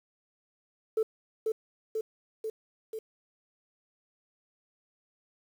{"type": "tone with echo", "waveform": "sine", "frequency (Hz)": 440, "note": "A4", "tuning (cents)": 0, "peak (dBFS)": -22, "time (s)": [0.97, 1.03], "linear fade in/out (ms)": 5, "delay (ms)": 490, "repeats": 4, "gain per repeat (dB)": -3, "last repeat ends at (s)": 2.99, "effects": ["tanh soft clip ceiling -21 dBFS", "9-bit"]}